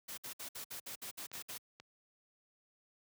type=noise bursts; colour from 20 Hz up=white; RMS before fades=-45 dBFS; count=10; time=0.08-1.581 s; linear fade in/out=10 ms; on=97 ms; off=59 ms
type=clicks; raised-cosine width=0.2 ms; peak=-34 dBFS; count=4; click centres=1.316 / 1.354 / 1.498 / 1.8 s
effects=high-pass 80 Hz 12 dB/octave